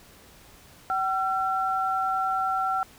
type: tone pair together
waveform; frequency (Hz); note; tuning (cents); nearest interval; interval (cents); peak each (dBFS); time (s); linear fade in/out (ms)
sine; 763 / 1355; G5 / E6; -47 / +47; minor seventh; 994; -26; 0.9-2.83; 0
effects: pink hiss -52 dBFS RMS until 2.98 s